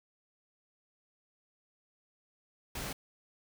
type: noise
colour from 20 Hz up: pink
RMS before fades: -39 dBFS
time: 2.75-2.93 s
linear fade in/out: 5 ms
effects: none